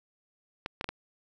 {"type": "clicks", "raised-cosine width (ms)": 0.3, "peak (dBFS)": -17, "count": 4, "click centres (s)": [0.661, 0.811, 0.843, 0.89], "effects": []}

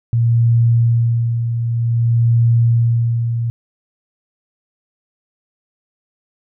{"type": "tone with tremolo", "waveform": "sine", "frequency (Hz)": 116.9, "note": "A#2", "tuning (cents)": 5, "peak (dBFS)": -9, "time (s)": [0.13, 3.5], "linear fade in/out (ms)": 0, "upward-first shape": "sine", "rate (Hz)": 0.53, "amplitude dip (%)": 55, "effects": []}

